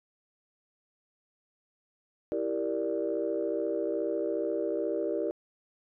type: chord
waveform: sine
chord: E half-diminished seventh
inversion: none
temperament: equal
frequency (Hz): 329.6 / 392 / 466.2 / 587.3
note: E4 / G4 / Bb4 / D5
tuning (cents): 0 / 0 / 0 / 0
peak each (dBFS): -33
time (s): 2.32-5.31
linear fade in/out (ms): 0
effects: tanh soft clip ceiling -19 dBFS